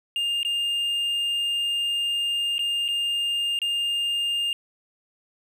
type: tone with dropouts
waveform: triangle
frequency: 2812 Hz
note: F7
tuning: 11 cents sharp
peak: -21 dBFS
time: 0.16-4.53 s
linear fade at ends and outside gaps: 1 ms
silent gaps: 0.431-0.449 / 2.582-2.592 / 2.881-2.886 / 3.59-3.617 s
effects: none